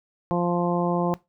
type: harmonic tone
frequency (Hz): 174.61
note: F3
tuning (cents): 0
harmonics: 1 / 2 / 3 / 4 / 5 / 6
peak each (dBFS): -24 / -27 / -29 / -30 / -31 / -32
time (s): 0.31-1.14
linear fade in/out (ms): 0
effects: noise-tail reverb RT60 0.2 s tail -19 dB re dry